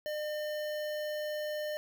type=tone with notch filter; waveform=square; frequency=604 Hz; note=D5; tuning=48 cents sharp; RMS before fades=-36 dBFS; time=0.06-1.77 s; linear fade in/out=0 ms; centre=8200 Hz; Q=1.5; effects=none